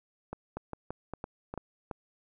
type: two click trains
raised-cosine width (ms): 1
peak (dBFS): -23 / -22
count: 4 / 5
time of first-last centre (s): 0.33-1.54 / 0.57-1.912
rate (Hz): 2.48 / 2.98
effects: none